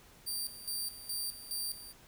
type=tone with tremolo; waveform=15% pulse; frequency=4689 Hz; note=D8; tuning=4 cents flat; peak=-28 dBFS; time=0.26-1.93 s; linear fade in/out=20 ms; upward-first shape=square; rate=2.4 Hz; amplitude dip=75%; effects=pink hiss -59 dBFS RMS until 2.07 s